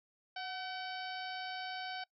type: harmonic tone with a mistuned harmonic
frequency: 761 Hz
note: F#5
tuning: 48 cents sharp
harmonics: 1 / 2 / 3 / 4 / 5 / 6 / 7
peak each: -42 / -45 / -50 / -49 / -53 / -50 / -54 dBFS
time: 0.36-2.04 s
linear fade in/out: 5 ms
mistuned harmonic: 1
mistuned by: -52 cents
effects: noise-tail reverb RT60 0.1 s tail -23 dB re dry